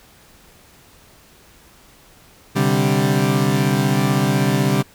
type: chord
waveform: 30% pulse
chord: C suspended second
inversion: none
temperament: equal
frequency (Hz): 130.81 / 146.83 / 196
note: C3 / D3 / G3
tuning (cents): 0 / 0 / 0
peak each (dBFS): -17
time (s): 2.55-4.83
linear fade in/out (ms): 20
effects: pink hiss -49 dBFS RMS until 4.94 s